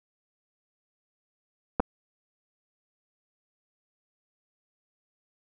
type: clicks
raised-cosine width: 1 ms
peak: -10 dBFS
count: 2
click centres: 1.798 / 1.802 s
effects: none